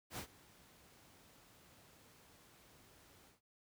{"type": "noise with ADSR envelope", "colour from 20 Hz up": "pink", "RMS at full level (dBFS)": -43, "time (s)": [0.1, 3.41], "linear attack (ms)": 79, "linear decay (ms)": 87, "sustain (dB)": -21, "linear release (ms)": 140, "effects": ["high-pass 60 Hz 12 dB/octave"]}